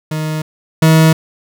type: tone pair in turn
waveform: 40% pulse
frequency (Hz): 155.56 / 159.66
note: D#3 / D#3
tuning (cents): 0 / +45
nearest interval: unison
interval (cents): 45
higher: second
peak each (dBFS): -16 / -5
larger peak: second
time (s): 0.11-0.42 / 0.82-1.13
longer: neither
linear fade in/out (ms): 5
effects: none